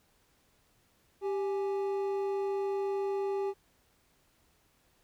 triangle tone pair together, 393.1 / 833 Hz, G4 / G#5, +5 / +5 cents, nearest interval octave + minor second, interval 1300 cents, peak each -28 / -38 dBFS, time 1.21-3.54 s, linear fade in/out 50 ms, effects pink hiss -69 dBFS RMS until 5.03 s

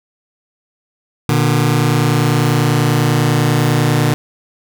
sawtooth tone pair together, 120.1 / 150.14 Hz, B2 / D3, -48 / +39 cents, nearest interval major third, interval 387 cents, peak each -10 dBFS, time 1.29-4.14 s, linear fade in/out 0 ms, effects none

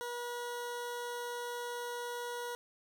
20% pulse tone, 482.2 Hz, B4, 41 cents flat, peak -33 dBFS, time 0.01-2.55 s, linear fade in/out 0 ms, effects none

